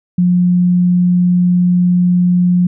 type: tone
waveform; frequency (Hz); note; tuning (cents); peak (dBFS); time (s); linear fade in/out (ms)
sine; 178.3; F3; +36; -8; 0.18-2.67; 5
effects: none